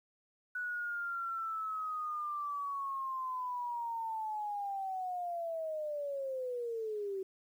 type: linear sweep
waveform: sine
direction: down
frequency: 1480 to 377.4 Hz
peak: -35 dBFS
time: 0.55-7.23 s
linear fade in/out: 5 ms
effects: 11-bit